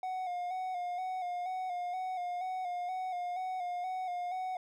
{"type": "tone with vibrato", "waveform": "triangle", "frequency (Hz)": 728, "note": "F#5", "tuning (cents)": -28, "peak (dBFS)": -32, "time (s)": [0.03, 4.57], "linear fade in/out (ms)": 2, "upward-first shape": "square", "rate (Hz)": 2.1, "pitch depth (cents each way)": 39, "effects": []}